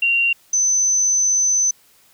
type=tone pair in turn; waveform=sine; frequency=2762 / 6099 Hz; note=F7 / G8; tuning=-20 / -48 cents; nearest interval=octave + major second; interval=1372 cents; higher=second; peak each=-14 dBFS; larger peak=neither; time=0.02-0.33 / 0.53-1.71 s; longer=second; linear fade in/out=5 ms; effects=white hiss -54 dBFS RMS until 2.13 s